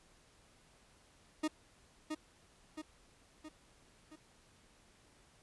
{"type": "tone with echo", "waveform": "40% pulse", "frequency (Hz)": 309.6, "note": "D#4", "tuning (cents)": -9, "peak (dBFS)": -31, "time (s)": [1.43, 1.48], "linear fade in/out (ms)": 10, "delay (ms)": 670, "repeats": 4, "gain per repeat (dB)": -5, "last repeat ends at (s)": 4.16, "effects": ["pink hiss -66 dBFS RMS until 5.42 s", "resampled to 24000 Hz"]}